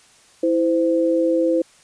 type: tone pair together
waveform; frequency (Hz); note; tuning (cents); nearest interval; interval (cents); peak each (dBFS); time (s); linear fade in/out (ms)
sine; 328.8 / 515; E4 / C5; -4 / -28; minor sixth; 776; -18; 0.43-1.62; 5
effects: white hiss -52 dBFS RMS until 1.83 s + resampled to 22050 Hz